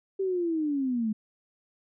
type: linear sweep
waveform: sine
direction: down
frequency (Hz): 392 to 209.3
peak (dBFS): -25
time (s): 0.19-1.13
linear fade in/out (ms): 10
effects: none